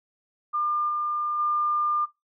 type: tone with level steps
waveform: sine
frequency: 1200 Hz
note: D6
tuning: 37 cents sharp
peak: -23 / -25 / -22 dBFS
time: 0.53-2.06 s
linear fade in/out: 20 ms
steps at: 0.88 / 1.38 s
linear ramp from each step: 20 ms
effects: noise-tail reverb RT60 0.2 s tail -19 dB re dry